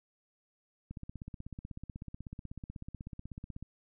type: click train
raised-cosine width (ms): 5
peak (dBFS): -30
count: 45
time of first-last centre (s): 0.91-3.626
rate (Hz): 16.2
effects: none